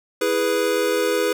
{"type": "chord", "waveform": "square", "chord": "E major", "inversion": "none", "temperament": "equal", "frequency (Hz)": [329.6, 415.3, 493.9], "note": ["E4", "G#4", "B4"], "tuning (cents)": [0, 0, 0], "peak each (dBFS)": [-27, -23, -22], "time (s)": [0.21, 1.33], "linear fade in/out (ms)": 5, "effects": []}